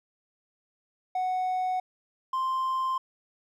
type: tone pair in turn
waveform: triangle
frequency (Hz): 740 / 1046.5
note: F#5 / C6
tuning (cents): 0 / 0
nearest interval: tritone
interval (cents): 600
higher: second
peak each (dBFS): -23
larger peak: neither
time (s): 1.15-1.8 / 2.33-2.98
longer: neither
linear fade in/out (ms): 5
effects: tanh soft clip ceiling -19 dBFS